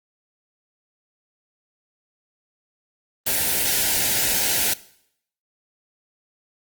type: band-stop noise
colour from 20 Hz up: white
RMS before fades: -21 dBFS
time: 3.26-4.74 s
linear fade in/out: 10 ms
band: 960 to 1400 Hz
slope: 96 dB/octave
effects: noise-tail reverb RT60 0.7 s tail -19 dB re dry + Opus 24 kbps